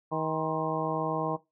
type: harmonic tone with a mistuned harmonic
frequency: 158.8 Hz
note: D#3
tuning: 36 cents sharp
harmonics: 1 / 2 / 3 / 4 / 5 / 6 / 7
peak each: -35 / -35 / -35 / -35 / -35 / -35 / -35 dBFS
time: 0.11-1.37 s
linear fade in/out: 20 ms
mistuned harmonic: 7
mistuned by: -81 cents
effects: noise-tail reverb RT60 0.2 s tail -17 dB re dry